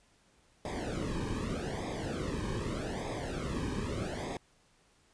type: noise with flanger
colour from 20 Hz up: brown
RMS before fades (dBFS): -36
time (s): 0.65-4.37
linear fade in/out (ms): 2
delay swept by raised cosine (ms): 0.69 to 1.48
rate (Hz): 0.82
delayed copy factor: -0.9
effects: pink hiss -67 dBFS RMS until 5.13 s + resampled to 22050 Hz